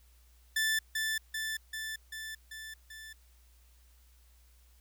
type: tone with echo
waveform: sawtooth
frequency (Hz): 1760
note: A6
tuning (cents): 0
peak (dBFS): -24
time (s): 0.56-0.79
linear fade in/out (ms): 5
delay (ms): 390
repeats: 6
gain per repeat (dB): -3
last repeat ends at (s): 3.13
effects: added 60 Hz sine -59 dBFS peak until 4.8 s + white hiss -68 dBFS RMS until 4.8 s